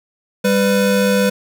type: tone pair together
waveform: square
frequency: 198.1 / 499.2 Hz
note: G3 / B4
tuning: +18 / +19 cents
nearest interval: octave + major third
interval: 1601 cents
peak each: -16 dBFS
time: 0.44-1.3 s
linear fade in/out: 10 ms
effects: none